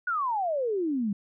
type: exponential sweep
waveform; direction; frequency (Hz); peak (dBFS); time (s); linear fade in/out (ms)
sine; down; 1495 to 193; -25; 0.07-1.13; 5
effects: none